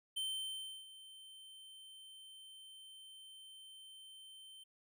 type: tone with ADSR envelope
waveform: square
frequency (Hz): 3100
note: G7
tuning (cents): -20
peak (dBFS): -37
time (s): 0.16-4.64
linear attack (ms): 13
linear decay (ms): 680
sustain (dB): -17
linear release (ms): 11
effects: none